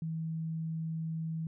sine tone, 161.5 Hz, E3, 35 cents flat, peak -33 dBFS, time 0.02-1.47 s, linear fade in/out 2 ms, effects none

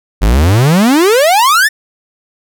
45% pulse exponential sweep, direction up, 46.25 to 1847 Hz, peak -6 dBFS, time 0.21-1.69 s, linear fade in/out 20 ms, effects none

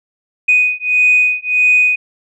sine beating tone pair, 2489 / 2490.6 Hz, D#7 / D#7, 0 / +1 cents, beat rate 1.6 Hz, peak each -12 dBFS, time 0.48-1.96 s, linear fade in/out 10 ms, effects tanh soft clip ceiling -2 dBFS

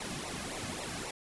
pink noise with flanger, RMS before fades -39 dBFS, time 0-1.11 s, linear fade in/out 5 ms, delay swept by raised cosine 0.61 to 2.21 ms, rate 3.7 Hz, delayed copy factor -0.75, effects resampled to 24000 Hz

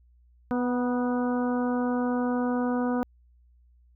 harmonic tone with a mistuned harmonic, 246.9 Hz, B3, in tune, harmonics 1 / 2 / 3 / 4 / 5 / 6, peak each -25 / -31 / -35 / -37 / -39 / -41 dBFS, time 0.51-3.03 s, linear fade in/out 0 ms, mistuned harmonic 4, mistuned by -23 cents, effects added 60 Hz sine -56 dBFS peak until 3.95 s

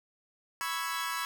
sawtooth chord, C# minor seventh, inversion third, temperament equal, 987.8 / 1108.7 / 1318.5 / 1661.2 Hz, B5 / C#6 / E6 / G#6, 0 / 0 / 0 / 0 cents, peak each -34 dBFS, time 0.61-1.25 s, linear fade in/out 0 ms, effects none

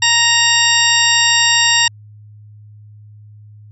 harmonic tone, 932.3 Hz, A#5, in tune, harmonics 1 / 2 / 3 / 4 / 5 / 6 / 8, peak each -21 / -16 / -16 / -17 / -22 / -18 / -19 dBFS, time 0.02-1.88 s, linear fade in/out 5 ms, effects added 105 Hz sine -37 dBFS peak until 3.71 s

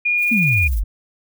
sine tone, 2433 Hz, D#7, 39 cents flat, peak -15 dBFS, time 0.05-0.68 s, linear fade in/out 10 ms
violet noise with tremolo, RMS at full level -34 dBFS, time 0.17-0.82 s, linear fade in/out 50 ms, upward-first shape sine, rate 20 Hz, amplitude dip 65%
sine exponential sweep, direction down, 245.7 to 43 Hz, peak -16 dBFS, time 0.31-0.84 s, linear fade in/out 10 ms
effects none

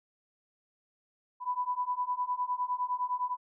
sine beating tone pair, 987.8 / 997.6 Hz, B5 / B5, 0 / +17 cents, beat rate 9.8 Hz, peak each -33 / -32 dBFS, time 1.4-3.37 s, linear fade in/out 50 ms, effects none

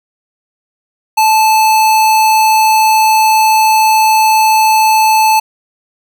square tone, 873 Hz, A5, 14 cents flat, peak -7 dBFS, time 1.17-5.4 s, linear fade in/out 10 ms, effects none

